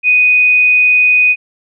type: tone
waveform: sine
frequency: 2489 Hz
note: D#7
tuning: in tune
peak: -6 dBFS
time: 0.03-1.36 s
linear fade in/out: 50 ms
effects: none